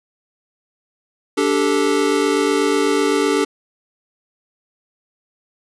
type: chord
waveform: square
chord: D suspended fourth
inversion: none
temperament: equal with one note detuned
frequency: 291 / 392 / 440 Hz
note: D4 / G4 / A4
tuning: -16 / 0 / 0 cents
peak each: -20 dBFS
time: 1.37-3.45 s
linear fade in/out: 10 ms
effects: resampled to 24000 Hz + 8-bit